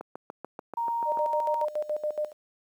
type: click train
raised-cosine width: 1 ms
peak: -22 dBFS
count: 9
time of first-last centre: 0.01-1.173 s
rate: 6.88 Hz
type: tone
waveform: sine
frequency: 932.3 Hz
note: A#5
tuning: in tune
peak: -26 dBFS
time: 0.77-1.65 s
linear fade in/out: 5 ms
type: tone with tremolo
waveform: sine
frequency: 603 Hz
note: D5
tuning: 46 cents sharp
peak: -25 dBFS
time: 1.05-2.33 s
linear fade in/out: 50 ms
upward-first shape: square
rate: 7.1 Hz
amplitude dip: 80%
effects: high-pass 300 Hz 12 dB/octave + 10-bit